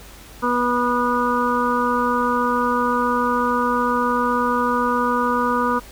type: harmonic tone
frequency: 244.2 Hz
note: B3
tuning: 19 cents flat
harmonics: 1 / 2 / 4 / 5 / 6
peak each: -23 / -24 / -22 / -22 / -28 dBFS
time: 0.42-5.8 s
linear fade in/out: 20 ms
effects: added 50 Hz sine -43 dBFS peak until 5.91 s + pink hiss -43 dBFS RMS until 5.91 s